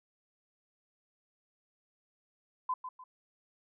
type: tone with echo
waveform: sine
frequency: 1017 Hz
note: C6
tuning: 50 cents flat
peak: -29 dBFS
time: 2.69-2.74 s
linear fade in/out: 5 ms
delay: 150 ms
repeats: 2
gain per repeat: -9 dB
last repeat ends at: 3.04 s
effects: none